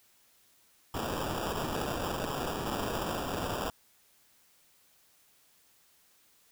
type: noise with sample-and-hold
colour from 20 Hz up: violet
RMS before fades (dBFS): -34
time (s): 0.94-3.7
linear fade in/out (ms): 2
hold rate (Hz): 2100
effects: white hiss -65 dBFS RMS until 6.51 s